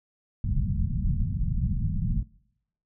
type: low-pass noise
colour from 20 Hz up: pink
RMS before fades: -26 dBFS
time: 0.44-2.23 s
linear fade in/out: 5 ms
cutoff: 200 Hz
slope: 48 dB/octave
effects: noise-tail reverb RT60 0.8 s tail -24 dB re dry